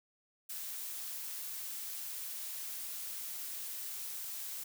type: noise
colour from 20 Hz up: blue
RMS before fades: -42 dBFS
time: 0.49-4.64 s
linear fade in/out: 10 ms
effects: none